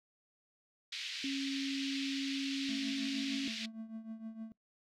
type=band-pass noise; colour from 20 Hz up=white; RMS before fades=-42 dBFS; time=0.92-3.66 s; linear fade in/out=5 ms; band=2200 to 4400 Hz; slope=24 dB/octave
type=tone; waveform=sine; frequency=273.6 Hz; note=C#4; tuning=23 cents flat; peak=-35 dBFS; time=1.24-3.48 s; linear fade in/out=2 ms
type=tone with tremolo; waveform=triangle; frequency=222.7 Hz; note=A3; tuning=21 cents sharp; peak=-37 dBFS; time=2.69-4.52 s; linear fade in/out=0 ms; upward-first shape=triangle; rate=6.5 Hz; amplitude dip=80%
effects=noise-tail reverb RT60 0.1 s tail -21 dB re dry